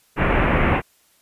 pink low-pass noise, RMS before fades -18 dBFS, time 0.16-0.82 s, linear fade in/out 50 ms, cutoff 2600 Hz, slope 48 dB/octave, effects white hiss -59 dBFS RMS until 1.21 s + resampled to 32000 Hz

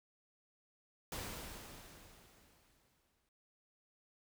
pink noise with exponential decay, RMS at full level -42 dBFS, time 1.12-3.29 s, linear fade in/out 2 ms, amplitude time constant 470 ms, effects none

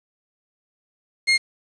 30% pulse tone, 2136 Hz, C7, 35 cents sharp, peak -12 dBFS, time 1.27-1.38 s, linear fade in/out 20 ms, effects resampled to 22050 Hz + 7-bit

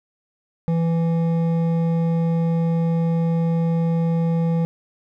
sine tone with hard clipping, 166.2 Hz, E3, 15 cents sharp, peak -19 dBFS, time 0.68-4.65 s, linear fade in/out 0 ms, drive 9 dB, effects none

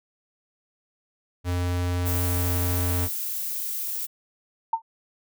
square tone, 88.8 Hz, F2, 29 cents sharp, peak -24 dBFS, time 1.44-3.09 s, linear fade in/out 50 ms
violet noise, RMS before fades -30 dBFS, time 2.05-4.07 s, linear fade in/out 20 ms
sine tone with exponential decay, 906 Hz, A#5, 50 cents flat, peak -16 dBFS, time 4.73-4.82 s, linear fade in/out 5 ms, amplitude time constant 19 ms
effects none

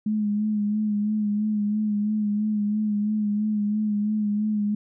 sine tone with vibrato, 210.3 Hz, G#3, 22 cents sharp, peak -21 dBFS, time 0.06-4.75 s, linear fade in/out 5 ms, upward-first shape sine, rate 3 Hz, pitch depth 37 cents each way, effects none

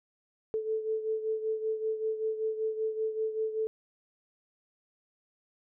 sine beating tone pair, 437.5 / 442.7 Hz, A4 / A4, -10 / +11 cents, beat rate 5.2 Hz, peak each -30 / -36 dBFS, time 0.54-3.67 s, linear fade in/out 0 ms, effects none

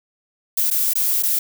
violet noise with dropouts, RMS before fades -19 dBFS, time 0.57-1.39 s, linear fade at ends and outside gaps 5 ms, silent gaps 0.703-0.71 / 0.935-0.954 / 1.225-1.233 s, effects none

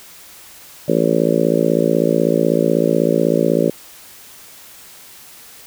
harmonic tone, 56.1 Hz, A1, 34 cents sharp, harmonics 3 / 4 / 5 / 6 / 7 / 8 / 9 / 10, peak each -21 / -21 / -21 / -21 / -21 / -21 / -21 / -21 dBFS, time 0.88-3.7 s, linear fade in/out 5 ms, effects white hiss -41 dBFS RMS until 5.66 s

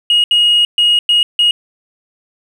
sine tone bursts at uneven times, 2880 Hz, F#7, 47 cents flat, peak -6 dBFS, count 5, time 0.1-0.24 / 0.31-0.65 / 0.78-0.99 / 1.09-1.23 / 1.39-1.51 s, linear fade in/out 2 ms, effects tanh soft clip ceiling -5 dBFS + 7-bit

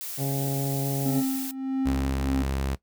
blue noise, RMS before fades -35 dBFS, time 0.01-1.51 s, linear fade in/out 0 ms
harmonic tone, 137.9 Hz, C#3, 9 cents flat, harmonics 1 / 2 / 3 / 4 / 5 / 6, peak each -26 / -32 / -36 / -38 / -40 / -42 dBFS, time 0.17-1.23 s, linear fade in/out 50 ms
triangle tone with tremolo, 265.7 Hz, C4, 27 cents sharp, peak -20 dBFS, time 1.05-2.43 s, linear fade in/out 10 ms, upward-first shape triangle, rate 1.6 Hz, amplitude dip 80%
sawtooth tone, 67.5 Hz, C#2, 45 cents flat, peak -22 dBFS, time 1.85-2.76 s, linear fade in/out 20 ms
effects noise-tail reverb RT60 0.1 s tail -17 dB re dry

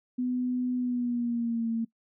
sine tone with pitch glide, 250 to 227.9 Hz, B3 to A#3, +21 to -39 cents, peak -26 dBFS, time 0.18-1.85 s, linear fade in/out 10 ms, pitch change -160 cents, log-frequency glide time 0.76-1.69 s, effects noise-tail reverb RT60 0.1 s tail -21 dB re dry

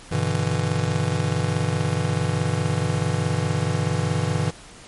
square chord, E minor seventh, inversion first, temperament just, 98.89 / 123.61 / 148.33 / 164.81 Hz, G2 / B2 / D3 / E3, +16 / +2 / +18 / 0 cents, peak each -27 dBFS, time 0.11-4.51 s, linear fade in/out 10 ms, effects pink hiss -44 dBFS RMS until 4.87 s + MP3 48 kbps

